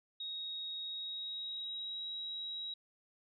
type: tone with pitch glide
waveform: sine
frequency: 3767 to 3846 Hz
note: A#7 to B7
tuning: +17 to -47 cents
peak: -39 dBFS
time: 0.2-2.74 s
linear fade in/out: 5 ms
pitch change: +36 cents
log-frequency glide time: 0.8-2.04 s
effects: none